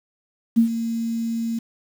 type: tone with ADSR envelope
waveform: sine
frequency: 229.2 Hz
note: A#3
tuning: 29 cents flat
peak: -10 dBFS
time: 0.56-1.59 s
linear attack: 21 ms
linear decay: 99 ms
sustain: -12 dB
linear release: 6 ms
effects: 7-bit